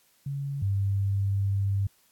sine tone pair in turn, 139.8 / 98.85 Hz, C#3 / G2, +15 / +15 cents, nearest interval tritone, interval 600 cents, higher first, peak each -29 / -23 dBFS, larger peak second, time 0.26-0.62 / 0.62-1.87 s, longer second, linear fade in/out 5 ms, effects white hiss -64 dBFS RMS until 2.11 s + AAC 64 kbps

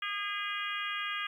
harmonic tone, 408.2 Hz, G#4, 30 cents flat, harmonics 3 / 4 / 5 / 6 / 7 / 8, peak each -38 / -39 / -40 / -41 / -41 / -42 dBFS, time 0.02-1.27 s, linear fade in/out 5 ms, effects 11-bit

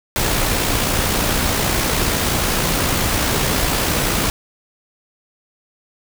pink noise with amplitude modulation, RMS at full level -17 dBFS, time 0.16-4.3 s, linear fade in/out 0 ms, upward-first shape sine, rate 59.4 Hz, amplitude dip 30%, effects none

